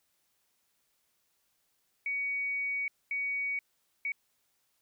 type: tone bursts at uneven times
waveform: sine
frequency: 2250 Hz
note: C#7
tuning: 25 cents sharp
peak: -30 dBFS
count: 3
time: 2.06-2.88 / 3.11-3.59 / 4.05-4.12 s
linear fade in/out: 2 ms
effects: white hiss -75 dBFS RMS until 4.81 s